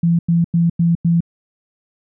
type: tone bursts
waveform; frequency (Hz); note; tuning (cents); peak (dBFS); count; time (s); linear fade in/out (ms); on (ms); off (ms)
sine; 169.1; E3; +44; -11; 5; 0.03-1.206; 5; 160; 94
effects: none